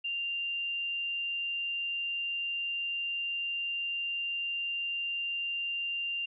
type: tone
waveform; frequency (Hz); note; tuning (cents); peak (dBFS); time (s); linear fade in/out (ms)
sine; 2786; F7; -5; -31; 0.04-6.26; 10
effects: none